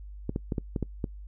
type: clicks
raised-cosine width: 3 ms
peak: -16 dBFS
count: 7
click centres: 0.294 / 0.361 / 0.522 / 0.582 / 0.762 / 0.827 / 1.042 s
effects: noise-tail reverb RT60 0.1 s tail -24 dB re dry + added 50 Hz sine -40 dBFS peak until 1.27 s